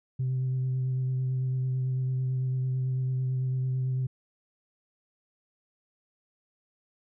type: tone with vibrato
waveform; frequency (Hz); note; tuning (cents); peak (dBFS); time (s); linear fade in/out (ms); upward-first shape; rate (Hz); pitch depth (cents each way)
sine; 129.3; C3; -20; -24; 0.19-4.07; 10; sine; 9; 15
effects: tanh soft clip ceiling -23 dBFS